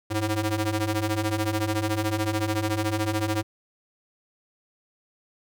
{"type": "ring-modulated tone", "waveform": "sawtooth", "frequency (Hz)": 214.3, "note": "A3", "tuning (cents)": -45, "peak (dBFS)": -17, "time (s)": [0.1, 3.43], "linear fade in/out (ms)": 20, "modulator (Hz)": 114, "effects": []}